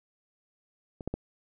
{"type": "clicks", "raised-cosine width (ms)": 2, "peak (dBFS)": [-26, -18, -18], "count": 3, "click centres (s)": [1.008, 1.076, 1.14], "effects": []}